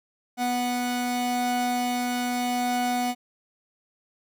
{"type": "tone pair together", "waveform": "45% pulse", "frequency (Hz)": [246.1, 737.5], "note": ["B3", "F#5"], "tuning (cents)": [-6, -6], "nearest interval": "octave + perfect fifth", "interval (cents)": 1900, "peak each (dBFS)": [-27, -27], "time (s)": [0.37, 3.15], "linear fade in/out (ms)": 50, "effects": []}